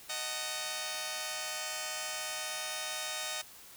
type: chord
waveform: 5% pulse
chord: D# diminished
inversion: none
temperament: just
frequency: 622.3 / 746.7 / 896 Hz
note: D#5 / F#5 / A5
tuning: 0 / +16 / +31 cents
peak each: -27 / -29 / -31 dBFS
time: 0.09-3.42 s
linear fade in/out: 10 ms
effects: white hiss -53 dBFS RMS until 3.76 s